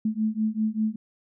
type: beating tone pair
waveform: sine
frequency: 214.9 / 220 Hz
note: A3 / A3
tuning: -41 / 0 cents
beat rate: 5.1 Hz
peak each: -26 dBFS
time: 0.05-0.96 s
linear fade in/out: 5 ms
effects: none